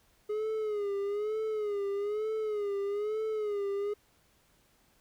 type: tone with vibrato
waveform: triangle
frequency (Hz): 417.6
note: G#4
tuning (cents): +10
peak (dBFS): -28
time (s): 0.29-3.94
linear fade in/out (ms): 10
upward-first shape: sine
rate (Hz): 1.1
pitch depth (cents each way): 83
effects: pink hiss -67 dBFS RMS until 5 s